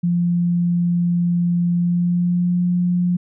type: tone with pitch glide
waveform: sine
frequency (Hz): 173.8 to 177.35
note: F3 to F3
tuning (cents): -8 to +27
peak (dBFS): -15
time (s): 0.03-3.17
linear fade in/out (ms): 10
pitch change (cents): +35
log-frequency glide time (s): 1.73-2.61
effects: none